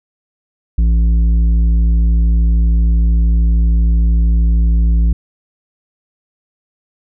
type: tone with tanh clipping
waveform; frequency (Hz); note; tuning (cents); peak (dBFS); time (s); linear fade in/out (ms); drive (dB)
triangle; 56.5; A1; +47; -10; 0.78-5.13; 5; 12
effects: none